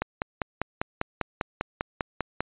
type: click train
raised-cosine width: 0.5 ms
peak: -11 dBFS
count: 13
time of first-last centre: 0.02-2.406 s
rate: 5.03 Hz
effects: resampled to 8000 Hz